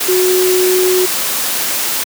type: tone in noise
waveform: sine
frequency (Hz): 367.8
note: F#4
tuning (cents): -10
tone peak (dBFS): -10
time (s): 0.08-1.06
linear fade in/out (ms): 10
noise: white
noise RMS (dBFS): -17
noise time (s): 0-2.04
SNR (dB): +4
effects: high-pass 200 Hz 12 dB/octave